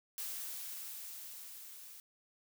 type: noise with level ramp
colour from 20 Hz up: blue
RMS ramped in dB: -41 to -53 dBFS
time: 0.18-2 s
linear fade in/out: 0 ms
effects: none